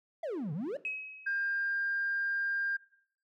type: exponential two-way sweep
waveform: triangle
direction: down then up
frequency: 698.5 to 138.2 to 618 Hz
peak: -31 dBFS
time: 0.23-0.77 s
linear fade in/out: 5 ms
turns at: 0.53 s
type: tone with exponential decay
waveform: sine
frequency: 2554 Hz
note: D#7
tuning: 45 cents sharp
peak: -31 dBFS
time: 0.85-1.73 s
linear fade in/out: 1 ms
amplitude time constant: 190 ms
type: tone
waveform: sine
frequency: 1600 Hz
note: G6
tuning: 35 cents sharp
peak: -29 dBFS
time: 1.26-2.77 s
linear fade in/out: 10 ms
effects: noise-tail reverb RT60 0.6 s tail -17 dB re dry + tanh soft clip ceiling -24 dBFS